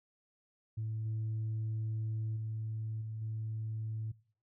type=tone with level steps; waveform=sine; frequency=110 Hz; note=A2; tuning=in tune; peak=-33 / -31 / -34 / -37 / -34 dBFS; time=0.77-4.12 s; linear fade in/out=10 ms; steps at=1.05 / 2.36 / 3.01 / 3.21 s; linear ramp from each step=10 ms; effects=noise-tail reverb RT60 0.5 s tail -22 dB re dry + tanh soft clip ceiling -31 dBFS